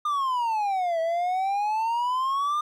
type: exponential two-way sweep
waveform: triangle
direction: down then up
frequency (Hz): 1217 to 648 to 1217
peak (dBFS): -21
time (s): 0.05-2.61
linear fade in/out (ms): 5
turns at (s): 1
effects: none